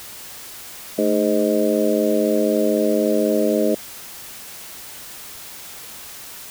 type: harmonic tone with a mistuned harmonic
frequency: 103.9 Hz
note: G#2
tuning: 1 cent sharp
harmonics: 2 / 3 / 4 / 5 / 6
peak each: -22 / -22 / -22 / -22 / -22 dBFS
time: 0.98-3.75 s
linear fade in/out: 5 ms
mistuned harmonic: 2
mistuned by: +82 cents
effects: white hiss -37 dBFS RMS until 6.5 s